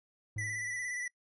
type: tone with exponential decay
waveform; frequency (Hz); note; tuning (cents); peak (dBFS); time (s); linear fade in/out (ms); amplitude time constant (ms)
triangle; 106.7; G#2; +47; -33; 0.36-0.96; 5; 130
type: tone with vibrato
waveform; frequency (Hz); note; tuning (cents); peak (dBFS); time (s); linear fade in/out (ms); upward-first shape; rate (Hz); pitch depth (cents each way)
square; 1975.5; B6; 0; -36; 0.38-1.08; 5; square; 17; 27
effects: noise-tail reverb RT60 0.1 s tail -24 dB re dry + resampled to 24000 Hz